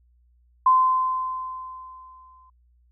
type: tone with exponential decay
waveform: sine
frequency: 1032 Hz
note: C6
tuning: 24 cents flat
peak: -12 dBFS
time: 0.66-2.5 s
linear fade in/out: 5 ms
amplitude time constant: 400 ms
effects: added 60 Hz sine -57 dBFS peak until 2.91 s